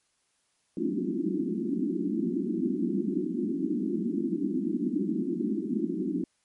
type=band-pass noise; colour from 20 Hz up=white; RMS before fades=-29 dBFS; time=0.77-6.24 s; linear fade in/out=2 ms; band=180 to 360 Hz; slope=96 dB/octave; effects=white hiss -72 dBFS RMS until 6.44 s + MP3 48 kbps